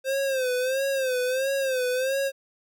square tone with vibrato, 523.3 Hz, C5, in tune, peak -24 dBFS, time 0.04-2.32 s, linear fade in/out 50 ms, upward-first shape sine, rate 1.5 Hz, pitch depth 86 cents each way, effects none

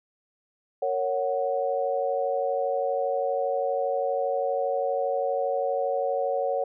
sine chord, F# major, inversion first, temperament just, 462.5 / 555 / 740 Hz, A#4 / C#5 / F#5, -14 / +2 / 0 cents, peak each -30 / -26 / -29 dBFS, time 0.82-6.64 s, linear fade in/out 5 ms, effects none

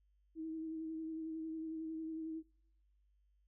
sine tone with vibrato, 320 Hz, D#4, 49 cents sharp, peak -40 dBFS, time 0.35-2.43 s, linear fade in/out 50 ms, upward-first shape sine, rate 11 Hz, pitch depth 22 cents each way, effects noise-tail reverb RT60 0.8 s tail -24 dB re dry + added 50 Hz sine -70 dBFS peak until 3.47 s

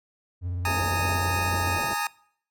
triangle tone with vibrato, 89.2 Hz, F2, 37 cents sharp, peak -25 dBFS, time 0.41-1.8 s, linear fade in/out 50 ms, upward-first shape triangle, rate 19 Hz, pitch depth 79 cents each way
25% pulse chord, Ab suspended second, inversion none, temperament equal with one note detuned, 830.6 / 911.6 / 1244.5 Hz, Ab5 / Bb5 / Eb6, 0 / -39 / 0 cents, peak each -26 dBFS, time 0.65-2.07 s, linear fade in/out 2 ms
white low-pass noise, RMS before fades -35 dBFS, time 0.66-1.94 s, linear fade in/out 5 ms, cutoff 720 Hz, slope 96 dB/octave
effects noise-tail reverb RT60 0.6 s tail -22 dB re dry

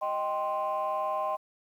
sine chord, C minor, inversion first, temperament equal, 622.3 / 784 / 1046.5 Hz, Eb5 / G5 / C6, 0 / 0 / 0 cents, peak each -31 / -32 / -30 dBFS, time 0.01-1.37 s, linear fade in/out 20 ms, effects tanh soft clip ceiling -22 dBFS + 10-bit

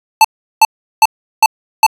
square tone bursts, 880 Hz, A5, in tune, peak -3 dBFS, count 5, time 0.21-1.865 s, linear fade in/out 2 ms, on 35 ms, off 370 ms, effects resampled to 32000 Hz

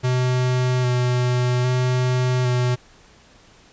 square tone with vibrato, 125.4 Hz, B2, 27 cents sharp, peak -18 dBFS, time 0.03-2.76 s, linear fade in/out 20 ms, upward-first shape square, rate 0.62 Hz, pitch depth 15 cents each way, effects pink hiss -51 dBFS RMS until 3.72 s + resampled to 16000 Hz

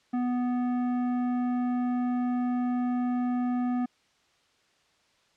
sine tone with tanh clipping, 246.9 Hz, B3, in tune, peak -27 dBFS, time 0.13-3.86 s, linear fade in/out 10 ms, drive 12 dB, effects white hiss -66 dBFS RMS until 5.36 s + low-pass 5000 Hz 12 dB/octave

